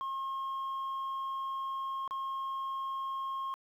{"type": "tone with dropouts", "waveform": "sine", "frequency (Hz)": 1075, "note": "C6", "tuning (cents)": 47, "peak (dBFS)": -31, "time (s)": [0.01, 3.54], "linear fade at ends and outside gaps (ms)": 0, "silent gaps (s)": [2.077, 2.109], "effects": ["tanh soft clip ceiling -33 dBFS", "11-bit"]}